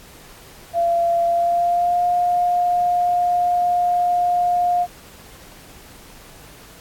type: tone with pitch glide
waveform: sine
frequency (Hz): 684 to 708.9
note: F5 to F5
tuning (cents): -36 to +26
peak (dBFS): -15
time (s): 0.73-4.87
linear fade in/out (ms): 50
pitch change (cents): +62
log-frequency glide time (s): 1.25-2.05
effects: pink hiss -44 dBFS RMS until 6.8 s + AAC 64 kbps